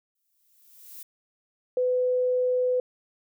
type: noise with exponential growth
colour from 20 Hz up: violet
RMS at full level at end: -40 dBFS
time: 0.15-1.03 s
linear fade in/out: 5 ms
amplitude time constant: 190 ms
type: tone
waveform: sine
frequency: 502 Hz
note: B4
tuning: 28 cents sharp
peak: -21 dBFS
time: 1.77-2.8 s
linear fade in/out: 2 ms
effects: none